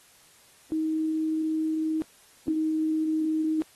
sine tone pair in turn, 315.5 / 314.3 Hz, D#4 / D#4, +24 / +18 cents, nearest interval unison, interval 6 cents, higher first, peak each -24 / -23 dBFS, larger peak second, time 0.72-2.02 / 2.48-3.62 s, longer first, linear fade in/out 0 ms, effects white hiss -57 dBFS RMS until 3.75 s + AAC 32 kbps

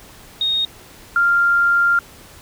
sine tone pair in turn, 3721 / 1393.8 Hz, A#7 / F6, -4 / -4 cents, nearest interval octave + perfect fourth, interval 1700 cents, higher first, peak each -16 / -12 dBFS, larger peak second, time 0.41-0.65 / 1.16-1.99 s, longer second, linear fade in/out 2 ms, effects pink hiss -43 dBFS RMS until 2.41 s

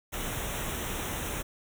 pink band-stop noise, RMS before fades -34 dBFS, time 0.12-1.43 s, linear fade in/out 20 ms, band 3900 to 5600 Hz, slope 96 dB/octave, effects none

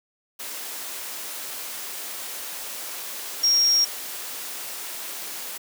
sine tone in noise, 5588 Hz, F8, in tune, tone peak -16 dBFS, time 3.43-3.85 s, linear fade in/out 10 ms, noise white, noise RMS -34 dBFS, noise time 0.39-5.58 s, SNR +15 dB, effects high-pass 300 Hz 12 dB/octave

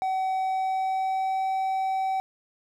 triangle tone with pitch glide, 758 to 765 Hz, F#5 to G5, +42 to -42 cents, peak -22 dBFS, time 0.02-2.2 s, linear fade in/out 0 ms, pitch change +16 cents, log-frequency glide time 0.36-1.47 s, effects none

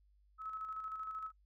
sine tone with tremolo, 1292 Hz, E6, 35 cents flat, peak -39 dBFS, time 0.38-1.32 s, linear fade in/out 50 ms, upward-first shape square, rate 13 Hz, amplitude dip 40%, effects noise-tail reverb RT60 0.1 s tail -25 dB re dry + added 50 Hz sine -66 dBFS peak until 1.45 s

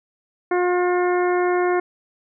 harmonic tone, 357.6 Hz, F4, 41 cents sharp, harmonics 1 / 2 / 3 / 4 / 5 / 6, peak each -18 / -24 / -28 / -30 / -32 / -34 dBFS, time 0.51-1.8 s, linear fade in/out 5 ms, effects none

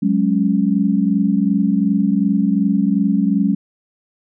sine chord, F# suspended second, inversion none, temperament equal, 185 / 207.7 / 277.2 Hz, F#3 / G#3 / C#4, 0 / 0 / 0 cents, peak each -18 / -16 / -19 dBFS, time 0.02-3.55 s, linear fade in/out 10 ms, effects none

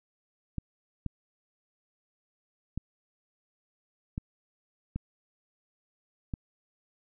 clicks, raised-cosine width 5 ms, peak -20 dBFS, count 6, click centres 0.583 / 1.063 / 2.776 / 4.179 / 4.96 / 6.338 s, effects none

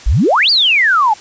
sine exponential two-way sweep, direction up then down, 41.56 to 4866 to 810 Hz, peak -8 dBFS, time 0.06-1.14 s, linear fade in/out 10 ms, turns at 0.5 s, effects white hiss -36 dBFS RMS until 1.2 s + resampled to 16000 Hz

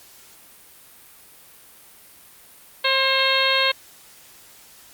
harmonic tone with a mistuned harmonic, 535 Hz, C5, 38 cents sharp, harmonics 1 / 2 / 3 / 4 / 5 / 6 / 7 / 8, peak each -25 / -25 / -25 / -25 / -25 / -25 / -25 / -25 dBFS, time 2.84-3.72 s, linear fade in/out 10 ms, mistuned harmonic 2, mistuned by -24 cents, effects white hiss -48 dBFS RMS until 4.93 s + Opus 48 kbps

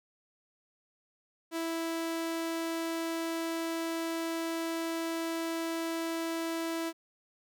sawtooth tone, 329.6 Hz, E4, in tune, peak -28 dBFS, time 1.51-6.93 s, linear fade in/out 50 ms, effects none

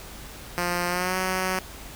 5% pulse tone with pitch glide, 175.9 to 186.36 Hz, F3 to F#3, +13 to +13 cents, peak -13 dBFS, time 0.58-1.59 s, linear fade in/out 0 ms, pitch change +100 cents, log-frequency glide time 0.88-1.16 s, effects added 50 Hz sine -46 dBFS peak until 1.95 s + pink hiss -42 dBFS RMS until 1.95 s

